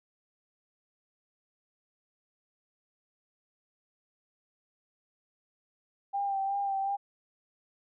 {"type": "tone with vibrato", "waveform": "sine", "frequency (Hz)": 790, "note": "G5", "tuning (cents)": 13, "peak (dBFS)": -28, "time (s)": [6.13, 6.97], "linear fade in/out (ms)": 20, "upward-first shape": "sine", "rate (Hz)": 2.7, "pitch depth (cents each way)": 29, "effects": []}